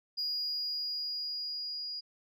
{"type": "tone with level ramp", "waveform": "sine", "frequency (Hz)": 4876, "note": "D#8", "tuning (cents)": -36, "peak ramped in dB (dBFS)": [-29, -36], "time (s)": [0.17, 2.01], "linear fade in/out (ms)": 20, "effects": ["tanh soft clip ceiling -29 dBFS"]}